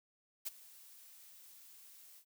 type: noise with ADSR envelope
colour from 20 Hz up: blue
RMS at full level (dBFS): -37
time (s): 0.45-2.25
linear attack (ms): 21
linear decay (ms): 20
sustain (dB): -21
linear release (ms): 77
effects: none